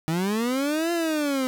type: linear two-way sweep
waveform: 30% pulse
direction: up then down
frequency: 155.56 to 345.6 to 253.4 Hz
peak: -20 dBFS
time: 0.08-1.47 s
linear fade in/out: 0 ms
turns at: 0.92 s
effects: none